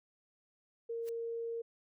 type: tone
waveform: sine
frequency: 462.2 Hz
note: A#4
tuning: 15 cents flat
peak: -36 dBFS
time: 0.89-1.62 s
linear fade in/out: 10 ms
type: noise with exponential growth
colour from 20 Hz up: white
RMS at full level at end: -50 dBFS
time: 1.01-1.09 s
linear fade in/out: 0 ms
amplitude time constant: 16 ms
effects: none